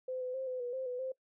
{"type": "tone with pitch steps", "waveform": "sine", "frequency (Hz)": [513, 505, 527, 508, 486.9, 523, 496.7, 522], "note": ["C5", "B4", "C5", "B4", "B4", "C5", "B4", "C5"], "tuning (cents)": [-34, 39, 12, 49, -25, -1, 10, -4], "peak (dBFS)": -35, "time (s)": [0.08, 1.12], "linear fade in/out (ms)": 5, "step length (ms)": 130, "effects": ["noise-tail reverb RT60 0.1 s tail -21 dB re dry"]}